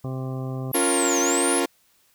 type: harmonic tone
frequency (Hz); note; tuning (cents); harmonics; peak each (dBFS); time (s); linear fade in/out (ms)
130.81; C3; 0; 1 / 2 / 3 / 4 / 5 / 6 / 8 / 9; -28 / -34 / -38 / -40 / -42 / -44 / -46 / -47; 0.04-0.72; 5
type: linear two-way sweep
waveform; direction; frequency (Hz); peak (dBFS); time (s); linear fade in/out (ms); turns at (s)
sine; down then up; 11490 to 5970 to 10640; -23; 0.73-1.6; 5; 1.2
type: chord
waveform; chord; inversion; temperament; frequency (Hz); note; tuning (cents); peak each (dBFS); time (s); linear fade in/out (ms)
sawtooth; Bb minor; first; equal with one note detuned; 277.2 / 350.8 / 466.2; Db4 / F4 / Bb4; 0 / +8 / 0; -21 / -20 / -23; 0.74-1.66; 10
effects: white hiss -62 dBFS RMS until 2.14 s